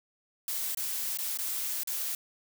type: noise with dropouts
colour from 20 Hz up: blue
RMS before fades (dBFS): -33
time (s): 0.48-2.15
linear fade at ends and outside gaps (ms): 2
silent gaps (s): 0.748-0.772 / 1.174-1.186 / 1.374-1.387 / 1.834-1.873
effects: none